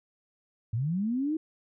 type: linear sweep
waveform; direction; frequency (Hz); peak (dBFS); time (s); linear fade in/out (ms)
sine; up; 103.83 to 324.2; -26; 0.73-1.37; 5
effects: none